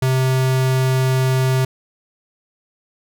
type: tone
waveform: square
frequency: 130.5 Hz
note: C3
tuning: 4 cents flat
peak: -15 dBFS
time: 0.02-1.65 s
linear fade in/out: 5 ms
effects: none